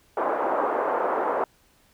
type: band-pass noise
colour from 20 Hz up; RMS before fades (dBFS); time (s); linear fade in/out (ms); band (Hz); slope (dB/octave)
pink; -25; 0.17-1.44; 2; 400 to 1200; 24
effects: pink hiss -61 dBFS RMS until 1.93 s